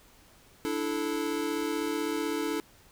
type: chord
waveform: square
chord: D suspended second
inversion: none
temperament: equal with one note detuned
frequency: 293.7 / 329.6 / 436.5 Hz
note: D4 / E4 / A4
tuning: 0 / 0 / -14 cents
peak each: -34 dBFS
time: 0.65-2.6 s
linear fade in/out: 0 ms
effects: pink hiss -58 dBFS RMS until 2.91 s